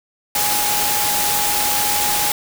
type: tone in noise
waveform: sine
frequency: 830.6 Hz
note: G#5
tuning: in tune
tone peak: -23 dBFS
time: 0.35-2.32 s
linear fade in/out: 2 ms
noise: white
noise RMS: -19 dBFS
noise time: 0.35-2.32 s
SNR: -7 dB
effects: none